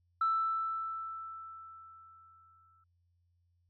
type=tone with exponential decay; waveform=sine; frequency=1324 Hz; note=E6; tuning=7 cents sharp; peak=-25 dBFS; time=0.21-2.84 s; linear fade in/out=5 ms; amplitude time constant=570 ms; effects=tanh soft clip ceiling -22 dBFS + added 87 Hz sine -70 dBFS peak until 3.69 s